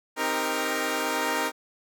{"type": "chord", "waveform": "10% pulse", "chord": "C minor seventh", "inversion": "none", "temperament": "equal with one note detuned", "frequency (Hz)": [261.6, 311.1, 396.8, 466.2], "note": ["C4", "Eb4", "G4", "Bb4"], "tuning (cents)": [0, 0, 21, 0], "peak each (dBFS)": [-24, -22, -26, -21], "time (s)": [0.16, 1.52], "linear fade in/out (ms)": 50, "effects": []}